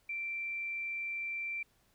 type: tone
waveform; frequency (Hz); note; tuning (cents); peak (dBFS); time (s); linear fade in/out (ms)
sine; 2349; D7; 0; -35; 0.09-1.63; 5
effects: pink hiss -71 dBFS RMS until 1.94 s